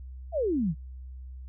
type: exponential sweep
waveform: sine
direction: down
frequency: 714 to 140.7 Hz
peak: -24 dBFS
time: 0.32-0.75 s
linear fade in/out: 50 ms
effects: added 64 Hz sine -39 dBFS peak until 1.48 s